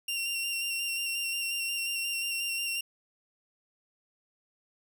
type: tone with vibrato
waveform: sawtooth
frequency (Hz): 2758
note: F7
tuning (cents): -22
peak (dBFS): -27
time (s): 0.08-2.81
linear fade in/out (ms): 5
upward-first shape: square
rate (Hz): 5.6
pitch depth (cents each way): 17
effects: none